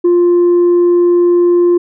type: tone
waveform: sine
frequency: 350 Hz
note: F4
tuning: 4 cents sharp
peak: -4 dBFS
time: 0.04-1.78 s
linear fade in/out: 10 ms
effects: tanh soft clip ceiling -5 dBFS